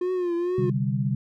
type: tone with vibrato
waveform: triangle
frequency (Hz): 355.2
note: F4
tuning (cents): +29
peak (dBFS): -21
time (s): 0.01-0.7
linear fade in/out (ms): 5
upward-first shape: triangle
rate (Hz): 2.2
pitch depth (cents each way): 81
type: chord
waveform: sine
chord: C suspended second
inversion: none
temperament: just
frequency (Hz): 130.81 / 147.16 / 196.22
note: C3 / D3 / G3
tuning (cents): 0 / +4 / +2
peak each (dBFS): -25 / -28 / -27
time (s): 0.58-1.15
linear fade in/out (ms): 5
effects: none